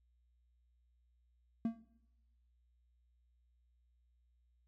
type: tone with exponential decay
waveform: triangle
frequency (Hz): 228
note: A#3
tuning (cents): -38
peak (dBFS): -27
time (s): 1.65-1.85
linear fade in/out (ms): 2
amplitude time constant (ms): 43
effects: noise-tail reverb RT60 0.9 s tail -19 dB re dry + added 60 Hz sine -70 dBFS peak until 4.67 s